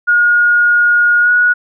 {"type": "tone with pitch glide", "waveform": "sine", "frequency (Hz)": [1435, 1458.4], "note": ["F6", "F#6"], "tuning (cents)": [47, -25], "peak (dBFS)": -7, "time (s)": [0.07, 1.54], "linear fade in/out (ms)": 20, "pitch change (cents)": 28, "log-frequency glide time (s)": [1.21, 1.3], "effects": []}